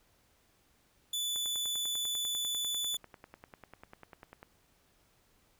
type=tone; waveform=sawtooth; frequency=3478 Hz; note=A7; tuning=21 cents flat; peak=-29 dBFS; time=1.13-2.97 s; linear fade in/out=5 ms
type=click train; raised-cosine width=0.5 ms; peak=-33 dBFS; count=32; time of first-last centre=1.36-4.429 s; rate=10.1 Hz
effects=pink hiss -69 dBFS RMS until 5.59 s